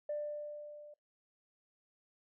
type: tone with level ramp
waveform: sine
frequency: 593 Hz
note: D5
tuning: 17 cents sharp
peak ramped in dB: -33 to -51 dBFS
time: 0.09-0.94 s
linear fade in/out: 5 ms
effects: noise-tail reverb RT60 0.2 s tail -26 dB re dry + tanh soft clip ceiling -30 dBFS